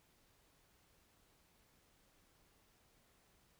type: silence
effects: pink hiss -72 dBFS RMS until 3.59 s